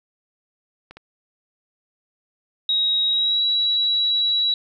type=clicks; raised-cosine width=0.3 ms; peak=-24 dBFS; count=2; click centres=0.91 / 0.97 s
type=tone with pitch glide; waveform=sine; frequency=3803 to 3903 Hz; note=A#7 to B7; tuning=+34 to -21 cents; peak=-17 dBFS; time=2.69-4.54 s; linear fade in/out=2 ms; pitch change=+45 cents; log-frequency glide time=3.07-3.43 s
effects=none